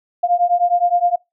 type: beating tone pair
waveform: sine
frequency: 698 / 707.7 Hz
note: F5 / F5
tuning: -1 / +23 cents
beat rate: 9.7 Hz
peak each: -16 dBFS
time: 0.23-1.16 s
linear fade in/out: 10 ms
effects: noise-tail reverb RT60 0.2 s tail -25 dB re dry